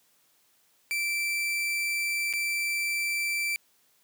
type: tone with dropouts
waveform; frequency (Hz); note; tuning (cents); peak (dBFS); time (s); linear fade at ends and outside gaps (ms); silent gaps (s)
40% pulse; 2338; D7; -8; -26; 0.91-3.56; 0; 2.328-2.336
effects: white hiss -66 dBFS RMS until 4.03 s + high-pass 100 Hz 12 dB/octave